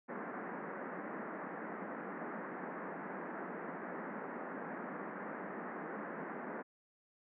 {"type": "band-pass noise", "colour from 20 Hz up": "pink", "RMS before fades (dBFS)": -44, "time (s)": [0.08, 6.63], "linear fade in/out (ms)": 20, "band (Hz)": [180, 1900], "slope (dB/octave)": 48, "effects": []}